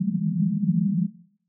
white band-pass noise, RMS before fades -23 dBFS, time 0-1.07 s, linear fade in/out 20 ms, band 160 to 210 Hz, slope 96 dB/octave, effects noise-tail reverb RT60 0.6 s tail -17 dB re dry

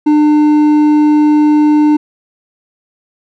triangle tone with hard clipping, 300 Hz, D4, 37 cents sharp, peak -7 dBFS, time 0.06-1.97 s, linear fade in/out 10 ms, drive 9 dB, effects none

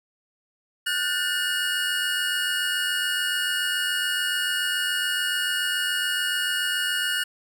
square tone cluster, 1444 / 1531 / 1775 / 2883 Hz, F#6 / G6 / A6 / F#7, -43 / -41 / +15 / -46 cents, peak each -30 / -31 / -33 / -27 dBFS, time 0.86-7.24 s, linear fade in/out 10 ms, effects none

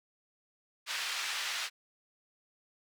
white band-pass noise, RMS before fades -36 dBFS, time 0.86-1.7 s, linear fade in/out 50 ms, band 1300 to 3900 Hz, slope 12 dB/octave, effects none

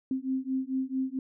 sine beating tone pair, 260.6 / 265.1 Hz, C4 / C4, -7 / +23 cents, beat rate 4.5 Hz, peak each -31 dBFS, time 0.11-1.19 s, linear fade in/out 2 ms, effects none

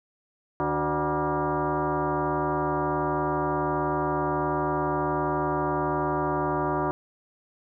sine tone with frequency modulation, 293.7 Hz, D4, in tune, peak -23 dBFS, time 0.6-6.91 s, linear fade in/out 0 ms, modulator 222 Hz, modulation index 4.2, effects none

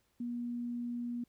sine tone, 240 Hz, B3, 49 cents flat, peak -35 dBFS, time 0.2-1.24 s, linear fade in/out 5 ms, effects pink hiss -75 dBFS RMS until 1.28 s

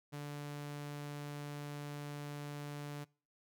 sawtooth tone, 145.7 Hz, D3, 13 cents flat, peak -38 dBFS, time 0.12-3.05 s, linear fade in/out 20 ms, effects noise-tail reverb RT60 0.4 s tail -24 dB re dry

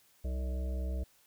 harmonic tone with a mistuned harmonic, 64 Hz, C2, 38 cents flat, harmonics 1 / 3 / 5 / 7 / 9 / 10, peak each -32 / -46 / -50 / -51 / -50 / -51 dBFS, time 0.24-1.04 s, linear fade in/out 10 ms, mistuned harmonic 3, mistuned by -26 cents, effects white hiss -66 dBFS RMS until 1.26 s

